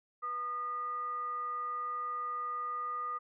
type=tone with frequency modulation; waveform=sine; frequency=1222 Hz; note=D#6; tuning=32 cents flat; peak=-34 dBFS; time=0.22-3.19 s; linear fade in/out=20 ms; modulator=729 Hz; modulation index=0.23; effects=none